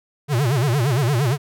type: tone with vibrato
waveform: square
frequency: 130.81 Hz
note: C3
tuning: in tune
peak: -17 dBFS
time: 0.28-1.38 s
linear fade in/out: 50 ms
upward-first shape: sine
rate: 8.7 Hz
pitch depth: 240 cents each way
effects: none